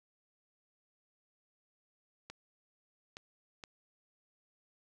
clicks, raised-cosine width 0.2 ms, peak -28 dBFS, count 3, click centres 2.3 / 3.169 / 3.638 s, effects none

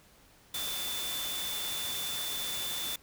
sine tone in noise, 3520 Hz, A7, in tune, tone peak -36 dBFS, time 0.54-2.96 s, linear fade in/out 5 ms, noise white, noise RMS -37 dBFS, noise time 0.54-2.96 s, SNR -2 dB, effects pink hiss -60 dBFS RMS until 3.02 s

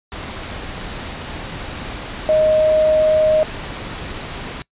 sine tone in noise, 622.3 Hz, D#5, in tune, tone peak -11 dBFS, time 2.29-3.43 s, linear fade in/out 0 ms, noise pink, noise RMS -29 dBFS, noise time 0.12-4.62 s, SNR +15 dB, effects noise-tail reverb RT60 0.1 s tail -23 dB re dry + resampled to 8000 Hz

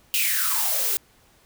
blue noise with high-pass filter sweep, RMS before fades -23 dBFS, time 0.14-0.97 s, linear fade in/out 0 ms, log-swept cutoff 2900 to 350 Hz, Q 8, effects pink hiss -58 dBFS RMS until 1.45 s

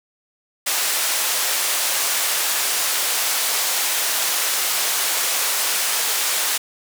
white band-pass noise, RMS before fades -21 dBFS, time 0.66-6.58 s, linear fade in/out 10 ms, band 560 to 13000 Hz, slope 12 dB/octave, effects none

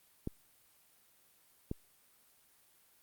clicks, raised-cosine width 3 ms, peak -23 dBFS, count 2, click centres 0.274 / 1.714 s, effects white hiss -67 dBFS RMS until 3.02 s + Opus 32 kbps

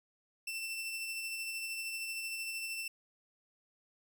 sawtooth tone with tremolo, 2680 Hz, E7, 28 cents sharp, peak -33 dBFS, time 0.47-2.88 s, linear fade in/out 5 ms, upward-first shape sine, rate 13 Hz, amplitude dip 30%, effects none

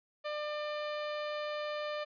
sawtooth tone, 598 Hz, D5, 31 cents sharp, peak -31 dBFS, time 0.24-2.05 s, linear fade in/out 20 ms, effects resampled to 11025 Hz

